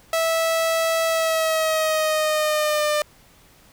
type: tone with pitch glide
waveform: sawtooth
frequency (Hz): 654 to 599.7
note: E5 to D5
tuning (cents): -14 to +36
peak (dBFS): -15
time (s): 0.13-3.02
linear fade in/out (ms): 2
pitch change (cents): -150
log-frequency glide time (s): 1.07-2.88
effects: pink hiss -53 dBFS RMS until 3.72 s